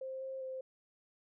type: tone with pitch steps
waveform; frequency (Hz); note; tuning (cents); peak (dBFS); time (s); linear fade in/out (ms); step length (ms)
sine; 526 / 530 / 522; C5 / C5 / C5; +9 / +22 / -4; -39; 0.01-0.61; 5; 200
effects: none